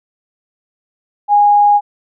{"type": "tone", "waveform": "sine", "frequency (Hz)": 823, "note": "G#5", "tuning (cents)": -16, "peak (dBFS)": -6, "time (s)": [1.28, 1.81], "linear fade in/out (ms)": 50, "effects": []}